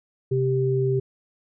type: tone pair together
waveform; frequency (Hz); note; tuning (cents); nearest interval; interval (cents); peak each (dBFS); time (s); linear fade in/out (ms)
sine; 130.81 / 391.6; C3 / G4; 0 / -2; octave + perfect fifth; 1898; -22; 0.31-1; 10
effects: none